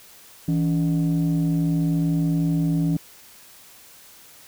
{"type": "tone pair together", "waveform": "sine", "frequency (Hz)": [164.02, 284.8], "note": ["E3", "C#4"], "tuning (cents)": [-8, 47], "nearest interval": "minor seventh", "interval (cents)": 955, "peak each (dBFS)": [-18, -22], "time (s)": [0.48, 2.97], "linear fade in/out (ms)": 5, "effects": ["tanh soft clip ceiling -15 dBFS", "white hiss -48 dBFS RMS until 4.47 s"]}